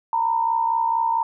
sine tone pair together, 913.6 / 978 Hz, A#5 / B5, -35 / -17 cents, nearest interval minor second, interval 118 cents, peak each -19 / -25 dBFS, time 0.13-1.23 s, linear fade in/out 2 ms, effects none

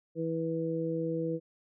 harmonic tone, 163.5 Hz, E3, 14 cents flat, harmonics 1 / 2 / 3, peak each -35 / -34 / -33 dBFS, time 0.15-1.4 s, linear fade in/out 50 ms, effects none

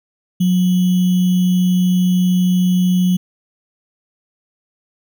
sine tone with sample-and-hold, 181.5 Hz, F#3, 33 cents flat, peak -11 dBFS, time 0.4-3.17 s, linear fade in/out 10 ms, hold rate 3150 Hz, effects none

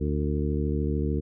harmonic tone with a mistuned harmonic, 73.42 Hz, D2, in tune, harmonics 1 / 2 / 3 / 4 / 5 / 6, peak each -27 / -30 / -32 / -33 / -34 / -35 dBFS, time 0-1.21 s, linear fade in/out 20 ms, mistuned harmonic 6, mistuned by +49 cents, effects none

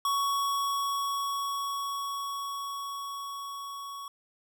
square tone with level ramp, 1117 Hz, C#6, 13 cents sharp, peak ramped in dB -26 to -39 dBFS, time 0.05-4.08 s, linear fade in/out 2 ms, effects none

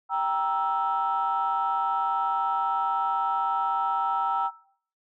sine chord, E diminished, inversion first, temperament equal with one note detuned, 784 / 939.9 / 1318.5 Hz, G5 / Bb5 / E6, 0 / +14 / 0 cents, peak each -27 dBFS, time 0.09-4.51 s, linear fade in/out 50 ms, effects noise-tail reverb RT60 0.5 s tail -17 dB re dry + tanh soft clip ceiling -16 dBFS

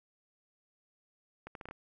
accelerating click train, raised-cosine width 0.5 ms, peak -29 dBFS, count 6, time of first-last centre 1.47-1.711 s, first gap 82 ms, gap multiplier 0.73, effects none

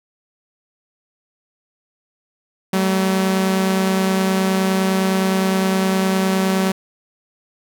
sawtooth tone pair together, 190 / 219.7 Hz, F#3 / A3, +46 / -2 cents, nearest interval minor third, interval 252 cents, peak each -12 / -21 dBFS, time 2.73-6.72 s, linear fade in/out 5 ms, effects none

